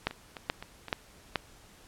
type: two click trains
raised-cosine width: 0.3 ms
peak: -11 / -24 dBFS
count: 4 / 4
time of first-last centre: 0.07-1.358 / 0.11-0.883 s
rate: 2.33 / 3.88 Hz
effects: pink hiss -56 dBFS RMS until 1.87 s + low-pass 12000 Hz 12 dB/octave